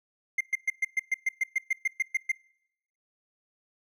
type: tone bursts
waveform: triangle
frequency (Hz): 2100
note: C7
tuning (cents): +6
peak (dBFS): -21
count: 14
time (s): 0.38-2.318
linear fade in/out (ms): 5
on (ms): 27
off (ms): 120
effects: noise-tail reverb RT60 0.8 s tail -25 dB re dry